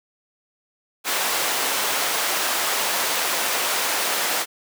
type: high-pass noise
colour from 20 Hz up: pink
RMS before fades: -23 dBFS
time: 1.04-4.46 s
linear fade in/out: 50 ms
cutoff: 620 Hz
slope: 12 dB/octave
effects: none